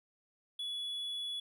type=tone; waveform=triangle; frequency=3402 Hz; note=G#7; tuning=41 cents sharp; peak=-35 dBFS; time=0.59-1.4 s; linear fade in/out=5 ms; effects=none

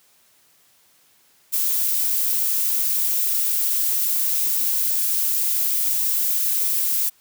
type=noise; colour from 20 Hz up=violet; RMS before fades=-21 dBFS; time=1.52-7.1 s; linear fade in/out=20 ms; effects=white hiss -58 dBFS RMS until 7.2 s + high-pass 80 Hz 12 dB/octave

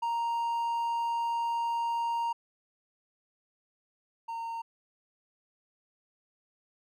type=tone pair in turn; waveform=triangle; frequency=932.3 / 918.9 Hz; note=A#5 / A#5; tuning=0 / -25 cents; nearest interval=unison; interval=25 cents; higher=first; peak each=-26 / -32 dBFS; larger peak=first; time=0.02-2.33 / 4.28-4.62 s; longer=first; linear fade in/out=10 ms; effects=none

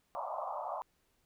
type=band-pass noise; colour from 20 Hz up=pink; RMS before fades=-39 dBFS; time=0.15-0.82 s; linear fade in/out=0 ms; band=570 to 1200 Hz; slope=96 dB/octave; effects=pink hiss -75 dBFS RMS until 1.25 s

